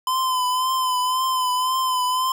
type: tone with vibrato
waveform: square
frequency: 1021 Hz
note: C6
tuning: 43 cents flat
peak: -20 dBFS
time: 0.07-2.32 s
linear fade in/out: 2 ms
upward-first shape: triangle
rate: 1.9 Hz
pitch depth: 43 cents each way
effects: none